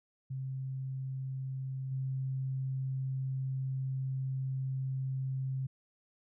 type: tone with level steps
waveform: sine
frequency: 132.5 Hz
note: C3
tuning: 22 cents sharp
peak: -35 / -32 dBFS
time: 0.3-5.67 s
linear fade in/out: 10 ms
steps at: 1.91 s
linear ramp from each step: 10 ms
effects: none